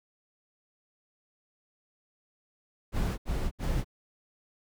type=noise bursts; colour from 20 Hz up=brown; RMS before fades=-29 dBFS; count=3; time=2.92-3.846 s; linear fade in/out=50 ms; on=260 ms; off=73 ms; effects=none